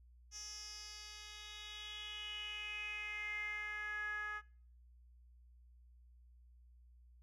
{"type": "tone with band-pass filter sweep", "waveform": "10% pulse", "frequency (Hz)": 420.1, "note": "G#4", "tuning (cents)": 20, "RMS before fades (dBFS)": -45, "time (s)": [0.31, 4.42], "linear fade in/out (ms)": 50, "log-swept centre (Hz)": [5800, 1500], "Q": 6.5, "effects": ["noise-tail reverb RT60 0.5 s tail -23 dB re dry", "added 60 Hz sine -60 dBFS peak until 7.22 s"]}